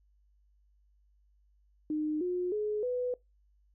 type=tone with pitch steps; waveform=sine; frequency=305.6 / 359.2 / 422.3 / 496.4 Hz; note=D#4 / F4 / G#4 / B4; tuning=-31 / +49 / +29 / +9 cents; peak=-29 dBFS; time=1.9-3.14 s; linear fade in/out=2 ms; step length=310 ms; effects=noise-tail reverb RT60 0.2 s tail -23 dB re dry + added 50 Hz sine -64 dBFS peak until 3.74 s